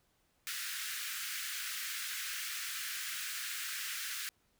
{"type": "high-pass noise", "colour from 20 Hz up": "pink", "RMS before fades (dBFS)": -40, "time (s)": [0.47, 4.29], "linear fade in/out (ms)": 0, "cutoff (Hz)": 1400, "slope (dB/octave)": 48, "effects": ["pink hiss -74 dBFS RMS until 4.59 s"]}